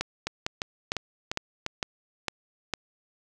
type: two click trains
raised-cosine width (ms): 0.2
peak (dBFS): -12 / -10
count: 5 / 7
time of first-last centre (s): 0.27-1.664 / 0.01-2.737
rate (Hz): 2.87 / 2.2
effects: none